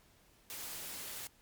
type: noise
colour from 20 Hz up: white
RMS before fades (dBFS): -44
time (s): 0.5-1.27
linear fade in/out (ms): 0
effects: pink hiss -66 dBFS RMS until 1.41 s + MP3 96 kbps